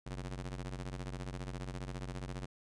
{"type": "ring-modulated tone", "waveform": "sawtooth", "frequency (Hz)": 92.5, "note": "F#2", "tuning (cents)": 0, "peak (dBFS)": -33, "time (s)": [0.06, 2.46], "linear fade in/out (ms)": 10, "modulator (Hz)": 38.9, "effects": ["resampled to 22050 Hz"]}